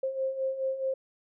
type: beating tone pair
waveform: sine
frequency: 527 / 531.7 Hz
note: C5 / C5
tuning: +12 / +28 cents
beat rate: 4.7 Hz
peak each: -35 / -29 dBFS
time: 0.03-0.94 s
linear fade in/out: 5 ms
effects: none